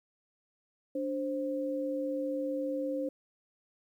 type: tone pair together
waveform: sine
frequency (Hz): 291 / 526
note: D4 / C5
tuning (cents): -16 / +9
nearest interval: minor seventh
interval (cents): 1025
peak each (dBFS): -34 / -33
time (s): 0.95-3.09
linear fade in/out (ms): 5
effects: 11-bit